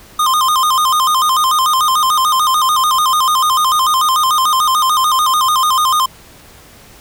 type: tone with vibrato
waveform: square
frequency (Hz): 1134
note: C#6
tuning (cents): +39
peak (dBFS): -11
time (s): 0.19-6.06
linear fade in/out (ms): 5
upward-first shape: square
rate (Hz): 6.8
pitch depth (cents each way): 140
effects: pink hiss -41 dBFS RMS until 7 s